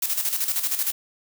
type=noise with tremolo; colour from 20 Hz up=blue; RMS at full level=-23 dBFS; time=0.02-0.92 s; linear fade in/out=5 ms; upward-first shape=square; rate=13 Hz; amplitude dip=60%; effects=none